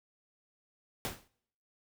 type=noise with exponential decay; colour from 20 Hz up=pink; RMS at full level=-33 dBFS; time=1.05-1.28 s; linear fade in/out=0 ms; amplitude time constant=48 ms; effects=noise-tail reverb RT60 0.7 s tail -24 dB re dry